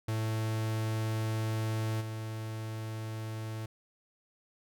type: tone with level steps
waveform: 45% pulse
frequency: 110.4 Hz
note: A2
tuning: 6 cents sharp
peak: -30 / -36 dBFS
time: 0.08-3.66 s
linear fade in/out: 5 ms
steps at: 2 s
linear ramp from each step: 20 ms
effects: none